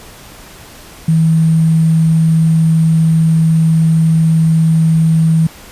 sine tone with sample-and-hold, 161.4 Hz, E3, 36 cents flat, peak -7 dBFS, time 1.08-5.47 s, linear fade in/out 5 ms, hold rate 8820 Hz, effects pink hiss -36 dBFS RMS until 5.71 s + resampled to 32000 Hz

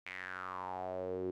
sawtooth tone with band-pass filter sweep, 92.5 Hz, F#2, in tune, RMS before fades -41 dBFS, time 0.06-1.31 s, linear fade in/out 5 ms, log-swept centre 2300 to 350 Hz, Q 5.8, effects none

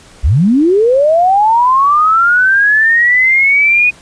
sine linear sweep, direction up, 49 to 2489 Hz, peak -6 dBFS, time 0.23-3.91 s, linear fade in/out 20 ms, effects pink hiss -40 dBFS RMS until 4.01 s + resampled to 22050 Hz

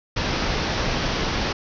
pink low-pass noise, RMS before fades -24 dBFS, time 0.16-1.53 s, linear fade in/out 10 ms, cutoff 5900 Hz, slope 96 dB/octave, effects none

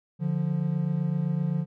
triangle tone pair together, 146.83 / 174.61 Hz, D3 / F3, 0 / 0 cents, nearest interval minor third, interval 300 cents, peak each -25 dBFS, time 0.19-1.66 s, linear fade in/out 50 ms, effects none

